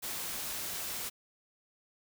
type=noise; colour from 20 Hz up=white; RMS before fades=-38 dBFS; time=0.02-1.1 s; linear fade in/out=20 ms; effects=none